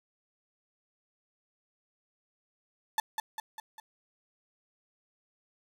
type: tone with echo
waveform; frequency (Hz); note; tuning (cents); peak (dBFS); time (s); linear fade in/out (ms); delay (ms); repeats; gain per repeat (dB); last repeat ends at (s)
35% pulse; 880; A5; 0; -23; 2.98-3; 2; 200; 4; -5; 3.8
effects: none